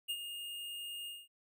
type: tone with ADSR envelope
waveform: square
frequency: 2835 Hz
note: F7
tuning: 25 cents sharp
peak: -34 dBFS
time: 0.08-1.28 s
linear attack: 22 ms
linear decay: 56 ms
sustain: -8 dB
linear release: 210 ms
effects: none